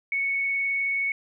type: tone with vibrato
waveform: sine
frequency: 2217 Hz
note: C#7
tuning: in tune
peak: -23 dBFS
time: 0.12-1.12 s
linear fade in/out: 2 ms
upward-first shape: sine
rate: 19 Hz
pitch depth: 9 cents each way
effects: none